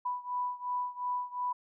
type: beating tone pair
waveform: sine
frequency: 987.8 / 990.6 Hz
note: B5 / B5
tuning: 0 / +5 cents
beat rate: 2.8 Hz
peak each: -34 / -36 dBFS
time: 0.05-1.53 s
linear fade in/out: 10 ms
effects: none